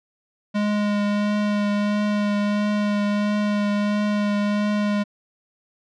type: tone with vibrato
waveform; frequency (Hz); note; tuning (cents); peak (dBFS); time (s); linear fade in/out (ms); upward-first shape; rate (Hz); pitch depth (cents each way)
square; 206.8; G#3; -7; -20; 0.54-5.04; 20; triangle; 1.5; 16
effects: low-pass 4000 Hz 12 dB/octave